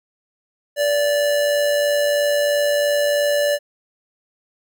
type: tone with amplitude modulation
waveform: square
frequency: 582 Hz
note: D5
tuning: 16 cents flat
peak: -15 dBFS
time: 0.76-3.59 s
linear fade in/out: 50 ms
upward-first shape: sine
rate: 103 Hz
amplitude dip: 35%
effects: none